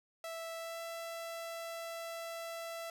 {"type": "tone with pitch glide", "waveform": "sawtooth", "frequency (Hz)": [659.3, 666.2], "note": ["E5", "E5"], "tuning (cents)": [0, 18], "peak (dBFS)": -37, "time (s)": [0.24, 2.9], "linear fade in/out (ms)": 2, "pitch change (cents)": 18, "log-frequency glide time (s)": [0.57, 0.8], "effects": []}